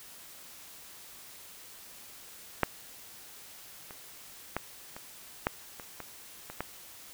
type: clicks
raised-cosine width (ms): 0.5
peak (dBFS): -8 / -29 / -15 / -27 / -11 / -27 / -24 / -26 / -17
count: 9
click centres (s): 2.633 / 3.908 / 4.566 / 4.965 / 5.469 / 5.798 / 6.003 / 6.5 / 6.606
effects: white hiss -50 dBFS RMS until 7.13 s